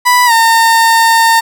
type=tone with pitch glide; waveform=30% pulse; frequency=987.8 to 911.1 Hz; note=B5 to A#5; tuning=0 to -40 cents; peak=-3 dBFS; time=0.05-1.41 s; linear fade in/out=20 ms; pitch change=-140 cents; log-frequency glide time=0.26-0.32 s; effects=none